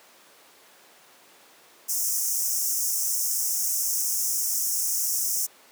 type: high-pass noise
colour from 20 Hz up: pink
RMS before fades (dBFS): -26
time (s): 1.88-5.47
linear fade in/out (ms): 20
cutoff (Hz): 5400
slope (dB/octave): 96
effects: pink hiss -53 dBFS RMS until 5.71 s + high-pass 400 Hz 12 dB/octave